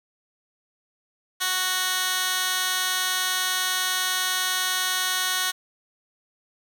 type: tone with high-pass filter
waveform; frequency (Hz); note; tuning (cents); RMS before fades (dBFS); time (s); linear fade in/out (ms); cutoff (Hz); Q
15% pulse; 370; F#4; 0; -25; 1.4-5.52; 20; 2100; 0.86
effects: none